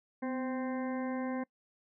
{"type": "harmonic tone with a mistuned harmonic", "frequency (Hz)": 260.7, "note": "C4", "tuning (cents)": -6, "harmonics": [1, 2, 3, 4, 6, 7, 8], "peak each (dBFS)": [-34, -40, -44, -46, -50, -51, -52], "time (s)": [0.22, 1.44], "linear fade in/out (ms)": 10, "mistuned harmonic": 1, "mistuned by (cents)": -44, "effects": ["noise-tail reverb RT60 0.1 s tail -24 dB re dry"]}